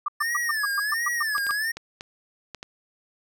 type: tone bursts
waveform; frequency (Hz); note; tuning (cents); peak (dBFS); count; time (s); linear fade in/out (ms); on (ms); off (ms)
sine; 1185; D6; +15; -22; 11; 0.06-1.513; 5; 23; 120
type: tone with vibrato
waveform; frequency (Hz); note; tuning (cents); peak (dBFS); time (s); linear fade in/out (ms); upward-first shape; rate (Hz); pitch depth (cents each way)
square; 1760; A6; 0; -25; 0.2-1.72; 10; sine; 1.4; 150
type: clicks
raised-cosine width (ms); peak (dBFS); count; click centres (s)
0.2; -19; 7; 1.381 / 1.467 / 1.509 / 1.77 / 2.009 / 2.547 / 2.629
effects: none